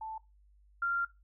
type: tone pair in turn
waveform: sine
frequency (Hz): 880 / 1386.9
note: A5 / F6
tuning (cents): 0 / -12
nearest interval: minor sixth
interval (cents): 788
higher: second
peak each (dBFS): -38 / -28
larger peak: second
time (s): 0.01-0.18 / 0.82-1.05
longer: second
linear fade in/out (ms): 5
effects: noise-tail reverb RT60 0.2 s tail -18 dB re dry + added 50 Hz sine -60 dBFS peak until 1.23 s